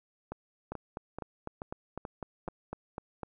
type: two click trains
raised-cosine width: 1 ms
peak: -23 / -24 dBFS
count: 11 / 6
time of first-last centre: 0.72-3.233 / 0.32-2.485 s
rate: 3.98 / 2.31 Hz
effects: none